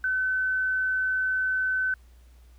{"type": "tone", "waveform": "sine", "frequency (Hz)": 1519, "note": "F#6", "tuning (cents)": 45, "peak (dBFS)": -23, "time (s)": [0.04, 1.94], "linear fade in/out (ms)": 2, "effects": ["added 60 Hz sine -50 dBFS peak until 2.58 s", "pink hiss -64 dBFS RMS until 2.58 s"]}